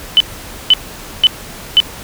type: tone bursts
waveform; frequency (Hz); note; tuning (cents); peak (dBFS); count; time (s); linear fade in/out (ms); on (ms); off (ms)
sine; 3014; F#7; +31; -3; 4; 0.17-1.802; 0; 33; 500
effects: pink hiss -31 dBFS RMS until 2.03 s